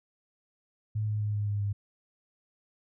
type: tone with pitch steps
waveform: sine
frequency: 107.2 / 106.03 / 104.87 / 103.73 / 102.6 / 101.48 Hz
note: A2 / G#2 / G#2 / G#2 / G#2 / G#2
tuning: -45 / +36 / +17 / -2 / -21 / -40 cents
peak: -27 dBFS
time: 0.95-1.73 s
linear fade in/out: 10 ms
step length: 130 ms
effects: none